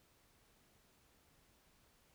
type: silence
effects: pink hiss -71 dBFS RMS until 2.14 s